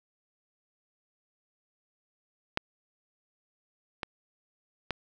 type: clicks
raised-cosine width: 0.3 ms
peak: -10 / -16 / -14 dBFS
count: 3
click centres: 2.574 / 4.032 / 4.907 s
effects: none